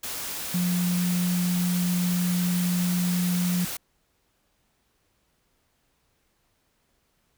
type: tone in noise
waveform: sine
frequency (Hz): 177.9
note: F3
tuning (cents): +32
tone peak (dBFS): -22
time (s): 0.54-3.65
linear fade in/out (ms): 5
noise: white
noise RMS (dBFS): -33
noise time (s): 0.03-3.77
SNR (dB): +8
effects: pink hiss -70 dBFS RMS until 7.37 s